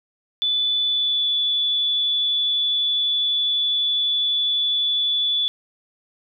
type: tone with pitch glide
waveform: sine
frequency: 3482 to 3452 Hz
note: A7 to A7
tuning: -19 to -34 cents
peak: -18 dBFS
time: 0.42-5.48 s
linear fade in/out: 0 ms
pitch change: -15 cents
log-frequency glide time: 0.85-1.28 s
effects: none